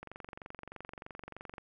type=click train; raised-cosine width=0.5 ms; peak=-29 dBFS; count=37; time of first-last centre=0.03-1.582 s; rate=23.2 Hz; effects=none